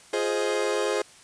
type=chord; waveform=40% pulse; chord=F minor seventh; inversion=none; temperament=equal with one note detuned; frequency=349.2 / 418.2 / 523.3 / 622.3 Hz; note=F4 / Ab4 / C5 / Eb5; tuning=0 / +12 / 0 / 0 cents; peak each=-31 / -26 / -28 / -32 dBFS; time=0.13-1.02 s; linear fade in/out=5 ms; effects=white hiss -51 dBFS RMS until 1.23 s + resampled to 22050 Hz